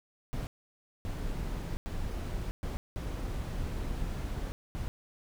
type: noise bursts at uneven times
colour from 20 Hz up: brown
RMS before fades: -35 dBFS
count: 6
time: 0.33-0.47 / 1.05-1.77 / 1.86-2.51 / 2.63-2.77 / 2.96-4.52 / 4.75-4.88 s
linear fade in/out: 0 ms
effects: none